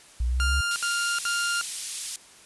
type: linear sweep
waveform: sine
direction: up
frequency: 58.4 to 70.7 Hz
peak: -22 dBFS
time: 0.2-0.61 s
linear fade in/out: 5 ms
type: tone bursts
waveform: sawtooth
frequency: 1400 Hz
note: F6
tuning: 4 cents sharp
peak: -21 dBFS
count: 3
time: 0.4-1.612 s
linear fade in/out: 0 ms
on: 360 ms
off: 66 ms
type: high-pass noise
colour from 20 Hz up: white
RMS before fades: -31 dBFS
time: 0.71-2.16 s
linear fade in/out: 2 ms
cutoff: 3400 Hz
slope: 12 dB/octave
effects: white hiss -51 dBFS RMS until 2.45 s + resampled to 24000 Hz